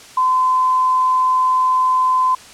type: tone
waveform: sine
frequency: 1024 Hz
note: C6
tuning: 38 cents flat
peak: -12 dBFS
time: 0.17-2.35 s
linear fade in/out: 5 ms
effects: white hiss -40 dBFS RMS until 2.53 s + low-pass 8000 Hz 12 dB/octave